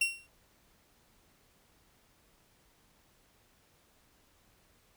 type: tone with exponential decay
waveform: 40% pulse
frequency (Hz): 2739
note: F7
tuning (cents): -34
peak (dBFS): -22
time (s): 0.01-0.27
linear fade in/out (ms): 5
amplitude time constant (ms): 55
effects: pink hiss -67 dBFS RMS until 4.96 s